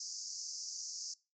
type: band-pass noise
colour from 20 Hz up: pink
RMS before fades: -44 dBFS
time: 0-1.14 s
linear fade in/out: 5 ms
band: 4800 to 6900 Hz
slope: 96 dB/octave
effects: noise-tail reverb RT60 0.3 s tail -22 dB re dry